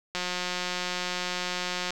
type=click train; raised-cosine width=0.2 ms; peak=-13 dBFS; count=317; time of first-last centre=0.15-1.906 s; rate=180 Hz; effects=none